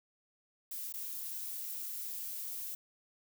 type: noise with dropouts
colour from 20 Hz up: violet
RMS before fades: -41 dBFS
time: 0.71-2.75 s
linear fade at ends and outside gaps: 5 ms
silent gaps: 0.926-0.938 s
effects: none